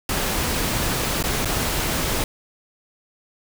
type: noise with dropouts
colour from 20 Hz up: pink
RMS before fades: -23 dBFS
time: 0.09-2.24 s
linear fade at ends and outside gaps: 2 ms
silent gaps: 1.227-1.238 / 1.448-1.455 s
effects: none